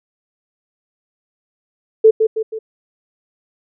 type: tone with echo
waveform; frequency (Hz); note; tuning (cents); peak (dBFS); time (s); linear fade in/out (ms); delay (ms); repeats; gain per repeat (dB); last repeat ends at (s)
sine; 440.6; A4; +2; -4; 2.04-2.11; 10; 160; 3; -6; 2.59
effects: none